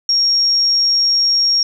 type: tone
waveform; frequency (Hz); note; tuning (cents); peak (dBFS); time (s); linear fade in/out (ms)
sine; 5570; F8; -5; -11; 0.09-1.63; 2
effects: 8-bit